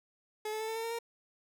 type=tone with pitch steps; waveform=30% pulse; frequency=428.3 / 434.3 / 440.3 / 446.5 / 452.7 / 459 / 465.4 Hz; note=A4 / A4 / A4 / A4 / A4 / A#4 / A#4; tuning=-47 / -23 / +1 / +25 / +49 / -27 / -3 cents; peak=-32 dBFS; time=0.45-0.989 s; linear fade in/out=5 ms; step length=77 ms; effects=none